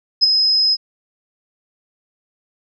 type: tone with ADSR envelope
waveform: sine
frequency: 5090 Hz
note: D#8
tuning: 39 cents sharp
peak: -6 dBFS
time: 0.21-0.77 s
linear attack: 25 ms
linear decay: 15 ms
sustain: -6 dB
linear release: 41 ms
effects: none